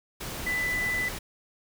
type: tone in noise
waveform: sine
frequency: 1993 Hz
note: B6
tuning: 15 cents sharp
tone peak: -26 dBFS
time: 0.46-1.09 s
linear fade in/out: 10 ms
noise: pink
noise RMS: -36 dBFS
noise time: 0.2-1.19 s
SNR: +7 dB
effects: none